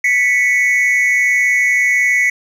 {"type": "tone pair together", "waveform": "triangle", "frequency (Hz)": [1975.5, 2217], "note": ["B6", "C#7"], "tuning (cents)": [0, 0], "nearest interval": "major second", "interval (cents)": 200, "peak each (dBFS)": -12, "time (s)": [0.04, 2.3], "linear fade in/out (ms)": 5, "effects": []}